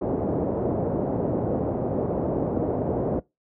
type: low-pass noise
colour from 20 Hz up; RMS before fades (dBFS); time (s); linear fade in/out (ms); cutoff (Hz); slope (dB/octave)
white; -25; 0.01-3.2; 10; 590; 24
effects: noise-tail reverb RT60 0.2 s tail -22 dB re dry + high-pass 80 Hz 12 dB/octave